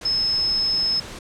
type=tone in noise; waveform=sine; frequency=5190 Hz; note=E8; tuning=28 cents flat; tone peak=-18 dBFS; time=0.05-1 s; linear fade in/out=5 ms; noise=pink; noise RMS=-36 dBFS; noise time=0.01-1.19 s; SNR=+15 dB; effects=low-pass 8000 Hz 12 dB/octave